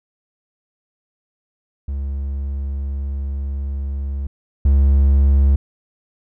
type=tone pair in turn; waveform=triangle; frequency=69.1 / 69.1 Hz; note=C#2 / C#2; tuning=-5 / -5 cents; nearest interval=unison; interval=0 cents; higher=neither; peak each=-19 / -8 dBFS; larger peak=second; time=1.88-4.27 / 4.65-5.56 s; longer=first; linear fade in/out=5 ms; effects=none